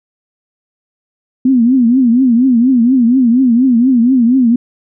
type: tone with vibrato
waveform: sine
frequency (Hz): 246.9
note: B3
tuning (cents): 0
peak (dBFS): -6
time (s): 1.45-4.56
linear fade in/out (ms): 5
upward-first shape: triangle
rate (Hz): 4.2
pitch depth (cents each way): 170
effects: none